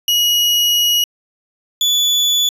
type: tone pair in turn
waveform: 35% pulse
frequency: 2903 / 3452 Hz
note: F#7 / A7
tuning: -34 / -34 cents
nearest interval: minor third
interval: 300 cents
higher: second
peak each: -10 dBFS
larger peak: neither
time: 0.08-1.04 / 1.81-2.49 s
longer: first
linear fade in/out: 2 ms
effects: resampled to 32000 Hz